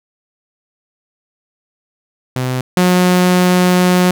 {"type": "tone pair in turn", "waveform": "sawtooth", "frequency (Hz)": [127.8, 180.74], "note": ["C3", "F#3"], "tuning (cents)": [-40, -40], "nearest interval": "tritone", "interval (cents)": 600, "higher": "second", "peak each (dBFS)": [-12, -5], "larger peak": "second", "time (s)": [[2.36, 2.61], [2.77, 4.11]], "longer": "second", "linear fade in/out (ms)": 2, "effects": []}